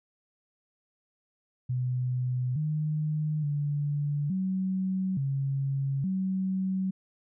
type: tone with pitch steps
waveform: sine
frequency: 126 / 153 / 145.4 / 188.4 / 137.1 / 189.1 Hz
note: B2 / D#3 / D3 / F#3 / C#3 / F#3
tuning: +35 / -29 / -17 / +32 / -19 / +38 cents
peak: -26 dBFS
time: 1.69-6.91 s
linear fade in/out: 10 ms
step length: 870 ms
effects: none